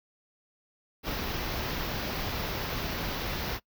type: band-stop noise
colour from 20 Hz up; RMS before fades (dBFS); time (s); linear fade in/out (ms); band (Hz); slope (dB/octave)
pink; -33; 1.03-3.6; 50; 5800 to 13000; 48
effects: noise-tail reverb RT60 0.1 s tail -23 dB re dry